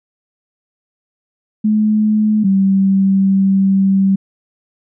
sine tone pair in turn, 213.8 / 193.77 Hz, A3 / G3, -49 / -20 cents, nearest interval major second, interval 171 cents, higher first, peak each -10 / -9 dBFS, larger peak second, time 1.64-2.44 / 2.44-4.16 s, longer second, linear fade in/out 10 ms, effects none

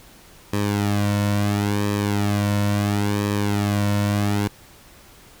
sawtooth tone with flanger, 102.4 Hz, G#2, 24 cents flat, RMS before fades -21 dBFS, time 0.53-4.48 s, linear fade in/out 5 ms, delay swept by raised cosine 1.4 to 2.5 ms, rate 0.73 Hz, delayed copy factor -0.7, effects pink hiss -48 dBFS RMS until 5.4 s

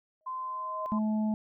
sine tone with exponential growth, 629 Hz, D#5, 19 cents sharp, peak -33 dBFS, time 0.21-0.86 s, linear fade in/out 0 ms, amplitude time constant 140 ms
sine tone, 1033 Hz, C6, 22 cents flat, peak -33 dBFS, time 0.26-0.99 s, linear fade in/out 10 ms
harmonic tone, 215.5 Hz, A3, 36 cents flat, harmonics 1 / 3 / 4, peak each -26 / -41 / -42 dBFS, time 0.92-1.34 s, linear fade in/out 0 ms
effects none

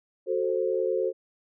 sine chord, F# diminished, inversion none, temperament equal with one note detuned, 370 / 440 / 526.6 Hz, F#4 / A4 / C5, 0 / 0 / +11 cents, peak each -28 dBFS, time 0.26-1.13 s, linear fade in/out 50 ms, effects none

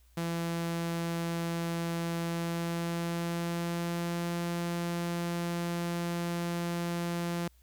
sawtooth tone with pitch glide, 168.5 to 171.74 Hz, E3 to F3, +38 to -29 cents, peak -27 dBFS, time 0.17-7.48 s, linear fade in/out 5 ms, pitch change +33 cents, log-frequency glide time 2.18-4.34 s, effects added 60 Hz sine -59 dBFS peak until 7.62 s + white hiss -69 dBFS RMS until 7.62 s

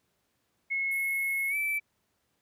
sine tone with pitch glide, 2178 to 2321 Hz, C#7 to D7, -31 to -21 cents, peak -27 dBFS, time 0.7-1.8 s, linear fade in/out 20 ms, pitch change +110 cents, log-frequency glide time 1.49-1.56 s
pink band-pass noise, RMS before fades -45 dBFS, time 0.91-1.78 s, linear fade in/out 5 ms, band 10000 to 13000 Hz, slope 96 dB/octave
effects pink hiss -75 dBFS RMS until 2.41 s + high-pass 80 Hz 12 dB/octave

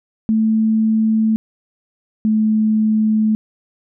sine tone pair in turn, 220 / 216.8 Hz, A3 / A3, 0 / -25 cents, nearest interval unison, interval 25 cents, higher first, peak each -12 dBFS, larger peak neither, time 0.29-1.36 / 2.25-3.35 s, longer second, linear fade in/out 0 ms, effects none

